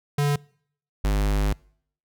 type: tone pair in turn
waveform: square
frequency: 144.5 / 50.62 Hz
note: D3 / G#1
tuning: -28 / -44 cents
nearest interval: octave + tritone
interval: 1816 cents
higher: first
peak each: -20 dBFS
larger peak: neither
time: 0.18-0.36 / 1.04-1.53 s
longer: second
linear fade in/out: 5 ms
effects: noise-tail reverb RT60 0.6 s tail -25 dB re dry

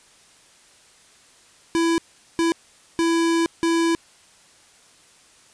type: tone bursts at uneven times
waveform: square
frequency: 332.7 Hz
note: E4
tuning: 16 cents sharp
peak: -18 dBFS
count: 4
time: 1.75-1.98 / 2.39-2.52 / 2.99-3.46 / 3.63-3.95 s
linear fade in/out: 0 ms
effects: white hiss -53 dBFS RMS until 5.53 s + resampled to 22050 Hz

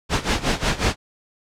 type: noise with tremolo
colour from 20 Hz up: pink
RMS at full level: -18 dBFS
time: 0.09-0.96 s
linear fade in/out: 50 ms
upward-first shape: sine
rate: 5.5 Hz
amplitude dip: 85%
effects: low-pass 6000 Hz 12 dB/octave

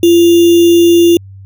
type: tone with sample-and-hold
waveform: sine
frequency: 342.1 Hz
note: F4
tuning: 36 cents flat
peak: -3 dBFS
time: 0.03-1.17 s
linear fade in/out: 2 ms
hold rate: 3150 Hz
effects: added 97 Hz sine -30 dBFS peak until 1.45 s

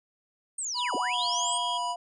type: linear two-way sweep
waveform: sine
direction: down then up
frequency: 8790 to 220 to 8790 Hz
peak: -30 dBFS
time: 0.58-1.58 s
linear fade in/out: 5 ms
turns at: 0.95 s
type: harmonic tone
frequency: 980 Hz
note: B5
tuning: 14 cents flat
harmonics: 1 / 3 / 5 / 7 / 9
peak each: -29 / -39 / -43 / -46 / -48 dBFS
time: 0.74-1.96 s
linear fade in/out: 50 ms
type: tone with pitch glide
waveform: sine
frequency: 734 to 699.2 Hz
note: F#5 to F5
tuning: -14 to +2 cents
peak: -34 dBFS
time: 0.93-1.96 s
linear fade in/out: 2 ms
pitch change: -84 cents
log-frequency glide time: 1.09-1.29 s
type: tone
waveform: sine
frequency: 3252 Hz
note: G#7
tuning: 37 cents flat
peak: -32 dBFS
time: 1.13-1.78 s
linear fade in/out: 10 ms
effects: none

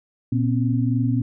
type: tone cluster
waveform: sine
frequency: 119.1 / 246 / 269.2 Hz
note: A#2 / B3 / C4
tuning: +38 / -7 / +49 cents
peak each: -20 / -24 / -24 dBFS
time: 0.32-1.22 s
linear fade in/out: 5 ms
effects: none

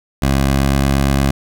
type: tone with pitch glide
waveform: 15% pulse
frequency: 68 to 68.55 Hz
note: C#2 to C#2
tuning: -33 to -19 cents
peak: -6 dBFS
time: 0.22-1.31 s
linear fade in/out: 5 ms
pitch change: +14 cents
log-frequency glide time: 0.44-0.8 s
effects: none

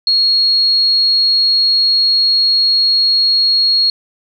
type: tone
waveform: sine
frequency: 4300 Hz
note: C8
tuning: 47 cents sharp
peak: -9 dBFS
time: 0.07-3.9 s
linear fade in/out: 2 ms
effects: none

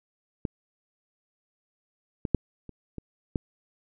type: clicks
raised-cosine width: 3 ms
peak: -15 / -16 / -7 / -28 / -23 / -13 dBFS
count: 6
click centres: 0.452 / 2.252 / 2.347 / 2.693 / 2.983 / 3.358 s
effects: none

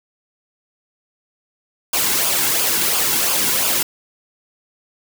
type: noise with flanger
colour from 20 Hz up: white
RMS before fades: -18 dBFS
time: 1.93-3.83 s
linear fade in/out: 5 ms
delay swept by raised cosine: 0.5 to 1.7 ms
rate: 2.9 Hz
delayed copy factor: -0.55
effects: none

